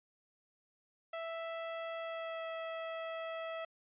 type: tone with pitch glide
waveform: sawtooth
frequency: 659.3 to 653.2 Hz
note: E5 to E5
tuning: 0 to -16 cents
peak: -35 dBFS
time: 1.13-3.65 s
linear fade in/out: 5 ms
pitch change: -16 cents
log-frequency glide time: 2-2.46 s
effects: resampled to 8000 Hz